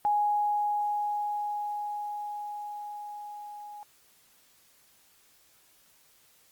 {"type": "tone with level ramp", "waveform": "sine", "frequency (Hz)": 830.6, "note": "G#5", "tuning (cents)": 0, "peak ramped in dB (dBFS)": [-22, -41], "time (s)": [0.05, 3.83], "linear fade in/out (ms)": 0, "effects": ["white hiss -62 dBFS RMS until 6.51 s", "Opus 32 kbps"]}